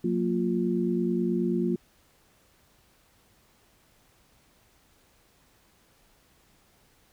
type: tone cluster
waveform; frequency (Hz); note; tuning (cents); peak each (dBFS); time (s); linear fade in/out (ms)
sine; 181.4 / 230.7 / 351.8; F#3 / A#3 / F4; -34 / -18 / +13; -28; 0.04-1.76; 5
effects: pink hiss -63 dBFS RMS until 7.12 s